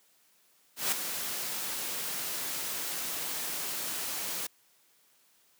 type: noise with ADSR envelope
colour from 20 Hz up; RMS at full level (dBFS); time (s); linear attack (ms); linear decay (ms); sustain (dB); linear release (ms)
white; -27; 0.76-4.47; 160; 9; -8; 7
effects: white hiss -66 dBFS RMS until 5.59 s + high-pass 150 Hz 12 dB/octave